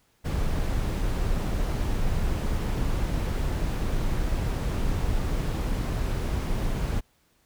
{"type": "noise", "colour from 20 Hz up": "brown", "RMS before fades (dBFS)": -26, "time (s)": [0.24, 7.01], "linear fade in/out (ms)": 20, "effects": ["pink hiss -66 dBFS RMS until 7.45 s"]}